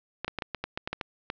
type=clicks; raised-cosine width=0.3 ms; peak=-15 dBFS; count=11; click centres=0.246 / 0.28 / 0.387 / 0.422 / 0.547 / 0.64 / 0.775 / 0.875 / 0.93 / 1.012 / 1.301 s; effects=low-pass 5000 Hz 12 dB/octave

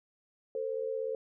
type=tone pair together; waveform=sine; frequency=448 / 525 Hz; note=A4 / C5; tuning=+31 / +6 cents; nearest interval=minor third; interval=275 cents; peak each=-34 / -35 dBFS; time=0.55-1.15 s; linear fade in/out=2 ms; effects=none

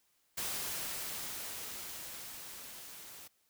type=noise with level ramp; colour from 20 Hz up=white; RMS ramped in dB=-37 to -51 dBFS; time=0.37-3.28 s; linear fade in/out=10 ms; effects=white hiss -74 dBFS RMS until 3.49 s

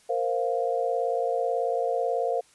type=chord; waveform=sine; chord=Bb suspended second; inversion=none; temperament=just; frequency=466.2 / 524.4 / 699.2 Hz; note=Bb4 / C5 / F5; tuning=0 / +4 / +2 cents; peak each=-28 dBFS; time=0.09-2.41 s; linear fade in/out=10 ms; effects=white hiss -59 dBFS RMS until 2.54 s + resampled to 24000 Hz

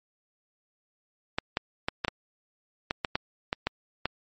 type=clicks; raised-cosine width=0.3 ms; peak=-10 dBFS; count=11; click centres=1.385 / 1.571 / 1.885 / 2.048 / 2.082 / 2.909 / 3.048 / 3.155 / 3.529 / 3.67 / 4.056 s; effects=MP3 32 kbps

